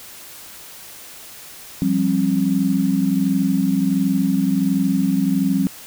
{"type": "chord", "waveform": "sine", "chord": "F suspended second", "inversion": "none", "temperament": "equal with one note detuned", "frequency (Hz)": [174.61, 196, 268.5], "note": ["F3", "G3", "C4"], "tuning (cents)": [0, 0, 45], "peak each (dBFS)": [-22, -19, -19], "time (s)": [1.82, 5.67], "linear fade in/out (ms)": 0, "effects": ["white hiss -39 dBFS RMS until 5.86 s"]}